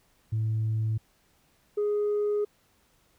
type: tone pair in turn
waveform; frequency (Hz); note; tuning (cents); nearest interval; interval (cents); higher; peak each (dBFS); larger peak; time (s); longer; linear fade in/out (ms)
sine; 110 / 415.3; A2 / G#4; 0 / 0; octave + major seventh; 2300; second; -23 / -22; second; 0.32-0.98 / 1.77-2.45; second; 10
effects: tanh soft clip ceiling -22 dBFS + pink hiss -66 dBFS RMS until 3.18 s